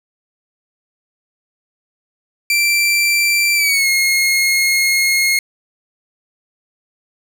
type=tone with pitch glide; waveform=sawtooth; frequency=2349 to 2154 Hz; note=D7 to C7; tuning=0 to +50 cents; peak=-9 dBFS; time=2.5-5.39 s; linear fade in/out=2 ms; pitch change=-150 cents; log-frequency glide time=3.55-3.88 s; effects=none